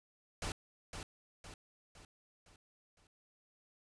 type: noise with echo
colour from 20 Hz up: pink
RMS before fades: -39 dBFS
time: 0.42-0.52 s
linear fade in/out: 2 ms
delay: 510 ms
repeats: 5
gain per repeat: -6 dB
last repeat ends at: 3.07 s
effects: resampled to 22050 Hz